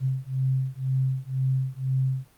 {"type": "beating tone pair", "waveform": "sine", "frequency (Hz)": [130.81, 132.81], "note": ["C3", "C3"], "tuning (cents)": [0, 26], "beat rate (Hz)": 2, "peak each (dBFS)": -26, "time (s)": [0, 2.28], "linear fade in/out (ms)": 50, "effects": ["pink hiss -59 dBFS RMS until 2.37 s", "Opus 48 kbps"]}